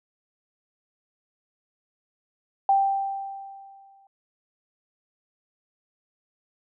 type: tone with exponential decay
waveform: sine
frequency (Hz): 785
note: G5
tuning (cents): +2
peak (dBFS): -15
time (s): 2.69-4.07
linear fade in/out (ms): 2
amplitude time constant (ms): 300
effects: none